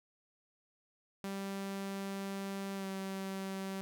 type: tone with pitch glide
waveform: sawtooth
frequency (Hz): 196 to 192.74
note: G3 to G3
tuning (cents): 0 to -29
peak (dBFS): -34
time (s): 1.24-3.81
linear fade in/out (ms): 0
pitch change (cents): -29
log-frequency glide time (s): 2.75-2.86
effects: none